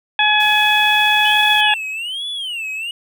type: harmonic tone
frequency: 846 Hz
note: G#5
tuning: 32 cents sharp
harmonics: 1 / 2 / 3 / 4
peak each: -17 / -17 / -17 / -17 dBFS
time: 0.19-1.74 s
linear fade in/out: 2 ms
type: noise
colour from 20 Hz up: white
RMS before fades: -35 dBFS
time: 0.4-1.61 s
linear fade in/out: 2 ms
type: tone with vibrato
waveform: triangle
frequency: 2955 Hz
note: F#7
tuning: 3 cents flat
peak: -21 dBFS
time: 1.25-2.91 s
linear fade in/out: 2 ms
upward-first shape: sine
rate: 1.2 Hz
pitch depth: 260 cents each way
effects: none